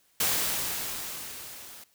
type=noise with level ramp; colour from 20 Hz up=white; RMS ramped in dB=-25 to -47 dBFS; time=0.2-1.84 s; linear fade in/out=5 ms; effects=white hiss -66 dBFS RMS until 1.94 s